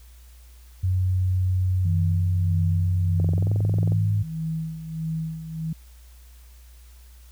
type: tone with pitch glide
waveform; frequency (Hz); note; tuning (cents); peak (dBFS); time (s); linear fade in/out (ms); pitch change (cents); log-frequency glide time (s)
sine; 92.5 to 103.23; F#2 to G#2; 0 to -10; -19; 0.83-4.23; 10; +190; 3.33-3.51
type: tone with tremolo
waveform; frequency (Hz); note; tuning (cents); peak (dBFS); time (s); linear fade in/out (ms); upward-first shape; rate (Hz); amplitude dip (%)
sine; 160.6; E3; -45; -24; 1.85-5.73; 5; sine; 1.6; 65
type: click train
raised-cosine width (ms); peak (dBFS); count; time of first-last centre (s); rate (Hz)
2; -19; 17; 3.2-3.921; 22.2
effects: added 60 Hz sine -45 dBFS peak until 7.31 s + white hiss -57 dBFS RMS until 7.31 s